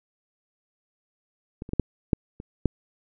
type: clicks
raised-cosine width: 3 ms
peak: -21 / -26 / -13 / -7 / -6 / -24 / -7 dBFS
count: 7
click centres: 1.621 / 1.691 / 1.734 / 1.797 / 2.132 / 2.401 / 2.657 s
effects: none